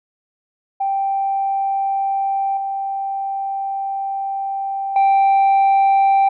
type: tone with level steps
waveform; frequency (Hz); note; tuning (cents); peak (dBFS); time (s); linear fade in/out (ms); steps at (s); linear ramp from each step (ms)
sine; 784; G5; 0; -16 / -20 / -8; 0.8-6.29; 10; 2.57 / 4.96; 2
effects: tanh soft clip ceiling -10 dBFS